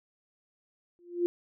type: tone with exponential growth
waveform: sine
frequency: 349.2 Hz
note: F4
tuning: in tune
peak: -20 dBFS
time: 0.99-1.26 s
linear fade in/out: 0 ms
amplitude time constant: 57 ms
effects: none